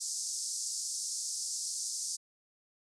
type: band-pass noise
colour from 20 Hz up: pink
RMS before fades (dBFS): -37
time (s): 0-2.17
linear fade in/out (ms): 20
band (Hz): 5000 to 9300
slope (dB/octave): 48
effects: none